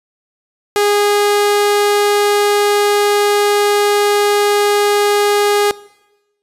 sawtooth tone, 411.1 Hz, G#4, 18 cents flat, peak -7 dBFS, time 0.76-5.71 s, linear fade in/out 0 ms, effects noise-tail reverb RT60 1.0 s tail -21 dB re dry + resampled to 32000 Hz

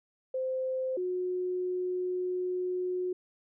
sine tone pair in turn, 519 / 363.9 Hz, C5 / F#4, -14 / -29 cents, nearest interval tritone, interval 615 cents, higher first, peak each -29 / -29 dBFS, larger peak neither, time 0.34-0.97 / 0.97-3.13 s, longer second, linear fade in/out 5 ms, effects none

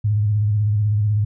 sine tone with vibrato, 105 Hz, G#2, 19 cents sharp, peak -15 dBFS, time 0.04-1.25 s, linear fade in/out 10 ms, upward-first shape square, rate 16 Hz, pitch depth 45 cents each way, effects none

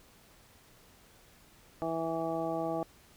harmonic tone, 163.9 Hz, E3, 10 cents flat, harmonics 1 / 2 / 3 / 4 / 5 / 7, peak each -42 / -36 / -39 / -35 / -38 / -44 dBFS, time 1.82-2.83 s, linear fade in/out 0 ms, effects pink hiss -60 dBFS RMS until 3.16 s

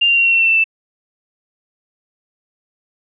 sine tone with pitch steps, 2794 / 2773 / 2752 / 2732 / 2711 / 2691 / 2671 / 2651 Hz, F7 / F7 / F7 / F7 / E7 / E7 / E7 / E7, 0 / -13 / -26 / -39 / +48 / +35 / +22 / +9 cents, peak -10 dBFS, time 0.01-0.642 s, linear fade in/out 10 ms, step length 79 ms, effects none

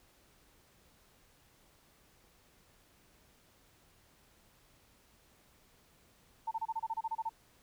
sine tone bursts, 898 Hz, A5, 35 cents sharp, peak -32 dBFS, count 12, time 6.47-7.294 s, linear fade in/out 10 ms, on 43 ms, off 28 ms, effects pink hiss -66 dBFS RMS until 7.62 s

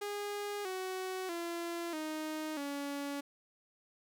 sawtooth tone with pitch steps, 410 / 373.8 / 340.8 / 310.7 / 283.3 Hz, G#4 / F#4 / F4 / D#4 / C#4, -22 / +18 / -42 / -2 / +38 cents, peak -33 dBFS, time 0.01-3.21 s, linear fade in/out 10 ms, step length 640 ms, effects none

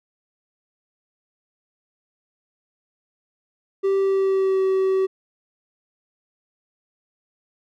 triangle tone with pitch glide, 390 to 381.3 Hz, G4 to G4, -9 to -48 cents, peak -15 dBFS, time 3.83-5.07 s, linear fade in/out 20 ms, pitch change -39 cents, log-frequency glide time 3.98-4.62 s, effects none

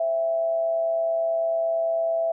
sine tone with amplitude modulation, 662 Hz, E5, 7 cents sharp, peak -19 dBFS, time 0-2.32 s, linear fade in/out 5 ms, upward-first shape sine, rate 129 Hz, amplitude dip 40%, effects none

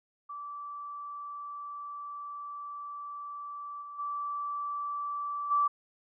sine tone with level steps, 1161 Hz, D6, 20 cents flat, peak -38 / -41 / -32 / -23 dBFS, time 0.29-5.68 s, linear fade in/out 10 ms, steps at 3.81 / 3.98 / 5.5 s, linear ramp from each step 20 ms, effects none

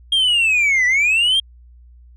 sine linear two-way sweep, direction down then up, 3250 to 1943 to 3250 Hz, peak -10 dBFS, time 0.12-1.4 s, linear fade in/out 5 ms, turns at 0.86 s, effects tanh soft clip ceiling -12 dBFS + added 60 Hz sine -42 dBFS peak until 2.16 s

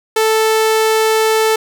sawtooth tone, 440 Hz, A4, in tune, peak -7 dBFS, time 0.16-1.56 s, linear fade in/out 5 ms, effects none

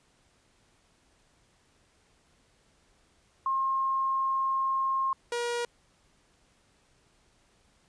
sine / sawtooth tone pair in turn, 1069 / 477.4 Hz, C6 / A#4, +37 / +41 cents, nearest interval octave + major second, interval 1396 cents, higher first, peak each -25 dBFS, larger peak neither, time 3.46-5.13 / 5.32-5.65 s, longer first, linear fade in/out 2 ms, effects pink hiss -66 dBFS RMS until 7.88 s + resampled to 22050 Hz

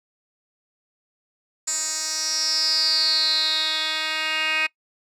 10% pulse tone with band-pass filter sweep, 313.5 Hz, D#4, 13 cents sharp, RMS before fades -23 dBFS, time 1.67-4.67 s, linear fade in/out 10 ms, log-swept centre 7100 to 2600 Hz, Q 8.9, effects noise-tail reverb RT60 0.1 s tail -23 dB re dry

